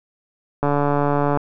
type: click train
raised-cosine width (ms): 1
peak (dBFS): -6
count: 108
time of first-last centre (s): 0.63-1.373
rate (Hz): 144
effects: none